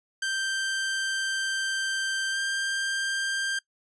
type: tone with pitch glide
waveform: sawtooth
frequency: 1568 to 1585.3 Hz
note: G6 to G6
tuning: 0 to +19 cents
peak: -23 dBFS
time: 0.22-3.59 s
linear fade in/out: 5 ms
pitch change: +19 cents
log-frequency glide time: 2.32-2.38 s
effects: noise-tail reverb RT60 0.1 s tail -22 dB re dry + resampled to 22050 Hz